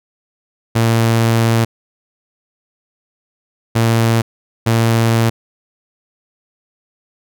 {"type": "tone bursts at uneven times", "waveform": "sawtooth", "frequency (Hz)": 114.5, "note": "A#2", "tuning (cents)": -31, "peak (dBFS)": -7, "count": 3, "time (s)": [[0.75, 1.65], [3.75, 4.22], [4.66, 5.3]], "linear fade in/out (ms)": 10, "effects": []}